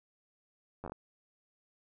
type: slowing click train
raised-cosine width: 1 ms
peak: -28 dBFS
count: 6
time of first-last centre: 0.84-0.92 s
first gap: 10 ms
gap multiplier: 1.24
effects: none